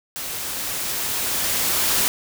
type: noise with level ramp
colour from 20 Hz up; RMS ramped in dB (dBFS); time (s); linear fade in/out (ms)
white; -30 to -19; 0.16-2.08; 0
effects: none